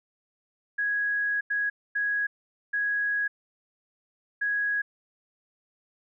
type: tone bursts at uneven times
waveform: sine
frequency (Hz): 1661.2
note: G#6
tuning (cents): 0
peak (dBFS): -24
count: 5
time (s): 0.78-1.41 / 1.5-1.7 / 1.95-2.27 / 2.73-3.28 / 4.41-4.82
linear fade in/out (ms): 10
effects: none